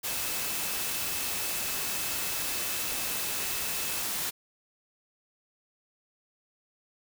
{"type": "tone in noise", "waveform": "sine", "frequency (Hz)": 2608, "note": "E7", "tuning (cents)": -19, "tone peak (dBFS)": -43, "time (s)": [0.05, 4.03], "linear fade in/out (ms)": 20, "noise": "white", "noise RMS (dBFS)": -32, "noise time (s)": [0.03, 4.31], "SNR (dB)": -14, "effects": []}